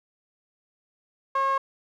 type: tone with band-pass filter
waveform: sawtooth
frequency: 542 Hz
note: C#5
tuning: 39 cents flat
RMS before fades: -24 dBFS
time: 1.35-1.58 s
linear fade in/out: 5 ms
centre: 1100 Hz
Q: 4
effects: none